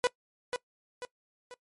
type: tone with echo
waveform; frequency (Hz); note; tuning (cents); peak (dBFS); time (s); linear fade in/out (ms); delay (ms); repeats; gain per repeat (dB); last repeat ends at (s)
sawtooth; 493.9; B4; 0; -19; 0.04-0.07; 0; 490; 3; -7; 1.54
effects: noise-tail reverb RT60 0.1 s tail -21 dB re dry + MP3 48 kbps